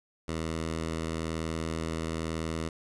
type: tone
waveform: 10% pulse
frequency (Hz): 81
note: E2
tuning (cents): -30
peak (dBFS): -23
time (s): 0.28-2.69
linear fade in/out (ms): 5
effects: resampled to 24000 Hz + 10-bit